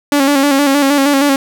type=tone with vibrato; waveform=sawtooth; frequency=280.3 Hz; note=C#4; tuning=19 cents sharp; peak=-5 dBFS; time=0.12-1.36 s; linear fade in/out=2 ms; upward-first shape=square; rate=6.4 Hz; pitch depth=49 cents each way; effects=none